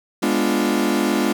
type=chord; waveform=40% pulse; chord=G# diminished seventh; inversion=none; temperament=equal; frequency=207.7 / 246.9 / 293.7 / 349.2 Hz; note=G#3 / B3 / D4 / F4; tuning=0 / 0 / 0 / 0 cents; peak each=-22 dBFS; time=0.22-1.33 s; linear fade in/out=10 ms; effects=none